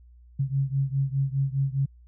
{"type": "beating tone pair", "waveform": "sine", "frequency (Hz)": [135, 139.9], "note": ["C#3", "C#3"], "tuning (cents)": [-45, 16], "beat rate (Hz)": 4.9, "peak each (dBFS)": [-25, -27], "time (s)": [0.39, 1.86], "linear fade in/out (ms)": 10, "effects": ["added 60 Hz sine -49 dBFS peak until 2.07 s"]}